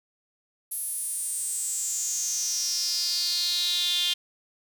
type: tone with high-pass filter sweep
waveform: sawtooth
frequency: 353.1 Hz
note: F4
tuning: 19 cents sharp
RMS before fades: -28 dBFS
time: 0.71-4.14 s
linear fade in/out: 10 ms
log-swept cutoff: 11000 to 3300 Hz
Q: 7.2
effects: none